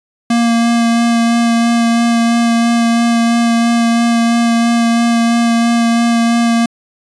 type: tone with vibrato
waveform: square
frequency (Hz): 233.1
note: A#3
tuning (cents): 0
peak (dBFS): -10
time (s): 0.3-6.66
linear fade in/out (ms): 5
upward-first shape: sine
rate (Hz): 3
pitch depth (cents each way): 12
effects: resampled to 22050 Hz